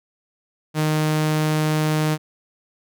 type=tone; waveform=sawtooth; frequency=154.4 Hz; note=D#3; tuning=13 cents flat; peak=-14 dBFS; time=0.74-2.18 s; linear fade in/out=50 ms; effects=none